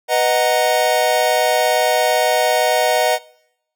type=chord; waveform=square; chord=B major seventh; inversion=none; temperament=equal; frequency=493.9 / 622.3 / 740 / 932.3 Hz; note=B4 / D#5 / F#5 / A#5; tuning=0 / 0 / 0 / 0 cents; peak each=-21 / -18 / -19 / -24 dBFS; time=0.08-3.19 s; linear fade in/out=50 ms; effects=noise-tail reverb RT60 0.8 s tail -23 dB re dry